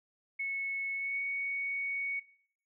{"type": "tone with pitch glide", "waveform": "sine", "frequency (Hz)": [2200, 2229], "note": ["C#7", "C#7"], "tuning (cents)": [-14, 9], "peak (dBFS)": -32, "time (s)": [0.39, 2.2], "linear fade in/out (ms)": 10, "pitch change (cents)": 23, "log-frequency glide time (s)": [0.94, 1.2], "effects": ["noise-tail reverb RT60 0.6 s tail -20 dB re dry"]}